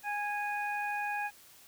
harmonic tone, 826 Hz, G#5, 10 cents flat, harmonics 1 / 2 / 3, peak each -34 / -37 / -39 dBFS, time 0.03-1.31 s, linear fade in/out 50 ms, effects white hiss -57 dBFS RMS until 1.67 s

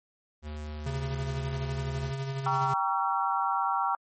square tone with pitch glide, 75.5 to 73.65 Hz, D2 to D2, +48 to +6 cents, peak -36 dBFS, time 0.42-2.14 s, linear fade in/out 50 ms, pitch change -42 cents, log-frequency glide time 0.79-1.32 s
square tone with tremolo, 135.5 Hz, C#3, 39 cents flat, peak -30 dBFS, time 0.86-2.74 s, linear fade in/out 5 ms, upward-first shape sine, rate 12 Hz, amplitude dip 40%
sine chord, G diminished seventh, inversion none, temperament just, 784 / 940.8 / 1128.9 / 1354.7 Hz, G5 / Bb5 / Db6 / Fb6, 0 / +16 / +31 / +47 cents, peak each -30 / -30 / -31 / -31 dBFS, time 2.46-3.95 s, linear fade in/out 2 ms
effects MP3 32 kbps

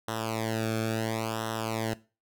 sawtooth tone with flanger, 111.6 Hz, A2, 25 cents sharp, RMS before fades -31 dBFS, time 0.08-1.94 s, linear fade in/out 5 ms, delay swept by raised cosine 0.43 to 1.03 ms, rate 0.72 Hz, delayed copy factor -0.9, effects noise-tail reverb RT60 0.3 s tail -18 dB re dry

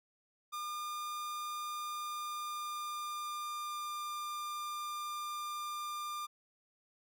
45% pulse tone with pitch glide, 1207 to 1198 Hz, D6 to D6, +47 to +34 cents, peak -38 dBFS, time 0.52-6.27 s, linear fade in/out 20 ms, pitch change -13 cents, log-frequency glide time 1.69-4.07 s, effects none

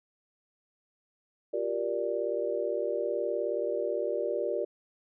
sine chord, G minor seventh, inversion third, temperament just, 352.8 / 392 / 470.4 / 588 Hz, F4 / G4 / Bb4 / D5, +18 / 0 / +16 / +2 cents, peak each -36 / -34 / -33 / -32 dBFS, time 1.53-4.65 s, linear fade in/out 10 ms, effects none

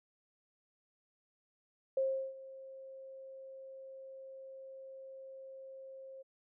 sine tone with ADSR envelope, 533 Hz, C5, 32 cents sharp, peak -28 dBFS, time 1.97-6.23 s, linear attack 4 ms, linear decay 360 ms, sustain -19 dB, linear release 18 ms, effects none

